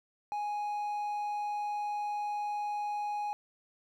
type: tone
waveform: triangle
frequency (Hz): 830.6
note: G#5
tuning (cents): 0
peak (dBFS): -30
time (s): 0.32-3.33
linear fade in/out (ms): 0
effects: none